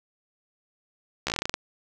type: slowing click train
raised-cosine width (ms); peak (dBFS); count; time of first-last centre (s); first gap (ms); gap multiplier
0.2; -9; 11; 1.27-1.541; 14; 1.14
effects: none